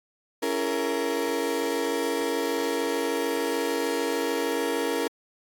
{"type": "chord", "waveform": "35% pulse", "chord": "A# half-diminished seventh", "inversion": "first", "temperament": "just", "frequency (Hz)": [279.7, 335.6, 419.5, 466.2], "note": ["C#4", "E4", "G#4", "A#4"], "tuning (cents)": [16, 31, 17, 0], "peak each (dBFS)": [-30, -30, -31, -26], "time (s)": [0.42, 5.08], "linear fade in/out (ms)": 10, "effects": ["AAC 64 kbps"]}